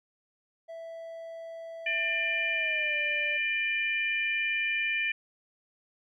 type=tone with pitch glide; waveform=triangle; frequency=660 to 591.4 Hz; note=E5 to D5; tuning=+2 to +12 cents; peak=-37 dBFS; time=0.68-3.38 s; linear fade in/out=20 ms; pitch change=-190 cents; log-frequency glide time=2.52-2.97 s
type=harmonic tone; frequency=597 Hz; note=D5; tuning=28 cents sharp; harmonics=3 / 4 / 5; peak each=-32 / -28 / -38 dBFS; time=1.86-5.12 s; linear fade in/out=5 ms
effects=none